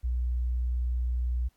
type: tone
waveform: sine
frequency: 61 Hz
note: B1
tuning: 21 cents flat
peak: -25 dBFS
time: 0.03-1.49 s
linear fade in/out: 20 ms
effects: pink hiss -70 dBFS RMS until 1.56 s + MP3 96 kbps